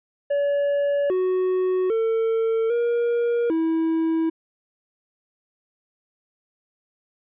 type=tone with pitch steps; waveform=triangle; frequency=570 / 370 / 450.1 / 473.1 / 324.8 Hz; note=C#5 / F#4 / A4 / A#4 / E4; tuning=+48 / 0 / +39 / +26 / -26 cents; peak=-17 dBFS; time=0.3-4.3 s; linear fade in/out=10 ms; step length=800 ms; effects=resampled to 8000 Hz